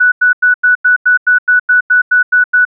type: tone bursts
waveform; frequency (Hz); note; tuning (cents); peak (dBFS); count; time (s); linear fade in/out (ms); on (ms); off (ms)
sine; 1480; F#6; 0; -5; 13; 0-2.652; 10; 120; 91
effects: none